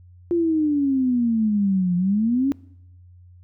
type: exponential two-way sweep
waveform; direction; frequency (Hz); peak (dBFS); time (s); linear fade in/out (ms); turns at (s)
sine; down then up; 349.2 to 174.61 to 284.4; -17; 0.31-2.52; 0; 1.96
effects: noise-tail reverb RT60 0.8 s tail -24 dB re dry + added 89 Hz sine -45 dBFS peak until 3.43 s